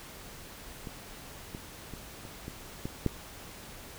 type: clicks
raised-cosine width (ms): 3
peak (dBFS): -27 / -26 / -28 / -30 / -26 / -21 / -13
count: 7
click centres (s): 0.872 / 1.549 / 1.937 / 2.252 / 2.481 / 2.855 / 3.063
effects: pink hiss -47 dBFS RMS until 3.98 s